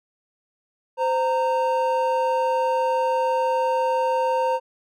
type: tone pair together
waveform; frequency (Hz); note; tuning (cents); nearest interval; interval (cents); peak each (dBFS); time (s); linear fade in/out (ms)
triangle; 518 / 923; C5 / A#5; -17 / -17; minor seventh; 1000; -20; 0.97-4.6; 50
effects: none